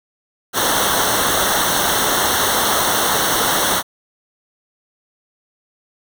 pink noise with comb filter, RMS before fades -17 dBFS, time 0.53-3.83 s, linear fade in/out 50 ms, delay 0.41 ms, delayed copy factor -0.9, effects none

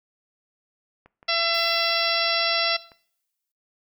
click train, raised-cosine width 0.5 ms, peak -34 dBFS, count 12, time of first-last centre 1.06-2.918 s, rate 5.92 Hz
harmonic tone, 673 Hz, E5, 36 cents sharp, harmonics 1 / 2 / 3 / 4 / 5 / 6 / 7 / 8, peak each -29 / -29 / -29 / -29 / -29 / -29 / -29 / -29 dBFS, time 1.28-2.77 s, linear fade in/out 10 ms
blue noise with exponential decay, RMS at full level -45 dBFS, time 1.54-3.52 s, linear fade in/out 2 ms, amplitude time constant 430 ms
effects noise-tail reverb RT60 0.5 s tail -19 dB re dry

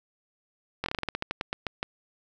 slowing click train, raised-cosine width 0.3 ms, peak -13 dBFS, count 15, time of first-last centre 0.84-1.829 s, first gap 21 ms, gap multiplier 1.17, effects none

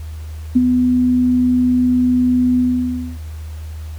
sine tone with ADSR envelope, 250 Hz, B3, 21 cents sharp, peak -6 dBFS, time 0.55-3.18 s, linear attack 14 ms, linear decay 32 ms, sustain -5 dB, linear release 600 ms, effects added 78 Hz sine -26 dBFS peak until 3.98 s + pink hiss -45 dBFS RMS until 3.98 s

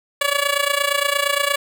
10% pulse tone with amplitude modulation, 569 Hz, C#5, 45 cents sharp, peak -6 dBFS, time 0.21-1.56 s, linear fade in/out 5 ms, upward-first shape sine, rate 28.6 Hz, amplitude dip 80%, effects none

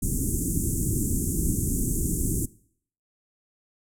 pink band-stop noise, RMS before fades -25 dBFS, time 0.02-2.46 s, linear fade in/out 10 ms, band 360 to 7100 Hz, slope 48 dB/octave, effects noise-tail reverb RT60 0.6 s tail -21 dB re dry + low-pass 12000 Hz 12 dB/octave

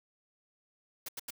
white noise bursts, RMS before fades -40 dBFS, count 3, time 1.06-1.306 s, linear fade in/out 5 ms, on 26 ms, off 84 ms, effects none

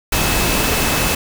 sine tone in noise, 2600 Hz, E7, 24 cents flat, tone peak -26 dBFS, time 0.12-1.15 s, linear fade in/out 5 ms, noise pink, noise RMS -17 dBFS, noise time 0.12-1.15 s, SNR -12 dB, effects none

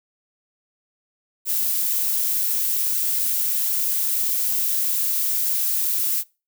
violet noise, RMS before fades -22 dBFS, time 1.45-6.24 s, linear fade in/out 50 ms, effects noise-tail reverb RT60 0.3 s tail -24 dB re dry

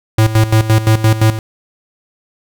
square tone with tremolo, 110 Hz, A2, in tune, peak -7 dBFS, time 0.18-1.39 s, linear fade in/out 5 ms, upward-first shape square, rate 5.8 Hz, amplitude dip 75%, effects none

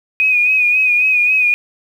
sine tone with vibrato, 2489 Hz, D#7, in tune, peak -10 dBFS, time 0.2-1.54 s, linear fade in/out 0 ms, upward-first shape sine, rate 3.7 Hz, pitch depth 45 cents each way, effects 7-bit

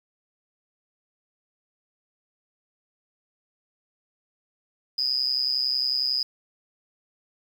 sine tone with amplitude modulation, 4978 Hz, D#8, in tune, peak -18 dBFS, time 4.98-6.23 s, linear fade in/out 5 ms, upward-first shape sine, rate 131 Hz, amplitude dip 100%, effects 8-bit

